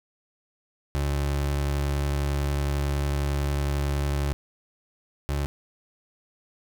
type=tone pair in turn; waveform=30% pulse; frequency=71 / 71.34 Hz; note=C#2 / D2; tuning=+42 / -50 cents; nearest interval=unison; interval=8 cents; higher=second; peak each=-21 / -22 dBFS; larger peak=first; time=0.95-4.33 / 5.29-5.46 s; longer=first; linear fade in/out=0 ms; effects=none